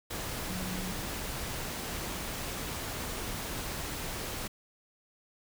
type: tone in noise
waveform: sine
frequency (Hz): 184.7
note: F#3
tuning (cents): -3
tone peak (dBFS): -37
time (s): 0.49-0.92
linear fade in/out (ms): 10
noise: pink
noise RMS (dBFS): -37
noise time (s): 0.1-4.48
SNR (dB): -3
effects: none